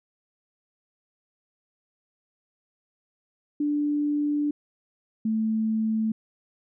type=tone pair in turn; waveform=sine; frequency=293.7 / 220 Hz; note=D4 / A3; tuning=0 / 0 cents; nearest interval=perfect fourth; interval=500 cents; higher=first; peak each=-22 dBFS; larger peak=neither; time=3.6-4.51 / 5.25-6.12 s; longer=first; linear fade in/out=5 ms; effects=none